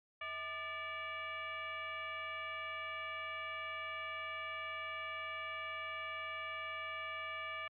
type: tone with frequency modulation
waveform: sine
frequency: 1754 Hz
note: A6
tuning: 6 cents flat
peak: -40 dBFS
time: 0.21-7.68 s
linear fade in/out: 5 ms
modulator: 555 Hz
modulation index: 1.7
effects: high-pass 100 Hz 12 dB/octave